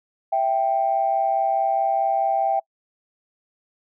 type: tone pair together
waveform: sine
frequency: 659.3 / 784 Hz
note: E5 / G5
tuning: 0 / 0 cents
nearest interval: minor third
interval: 300 cents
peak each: -22 / -19 dBFS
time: 0.32-2.6 s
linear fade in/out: 10 ms
effects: noise-tail reverb RT60 0.1 s tail -26 dB re dry + tanh soft clip ceiling -10 dBFS